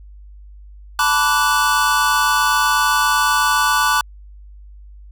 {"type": "chord", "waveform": "square", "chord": "B minor seventh", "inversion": "third", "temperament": "equal with one note detuned", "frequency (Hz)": [880, 987.8, 1157.1, 1480], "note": ["A5", "B5", "D6", "F#6"], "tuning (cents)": [0, 0, -26, 0], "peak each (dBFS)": [-22, -22, -19, -19], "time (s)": [0.99, 4.01], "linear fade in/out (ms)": 2, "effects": ["added 50 Hz sine -37 dBFS peak until 5.11 s"]}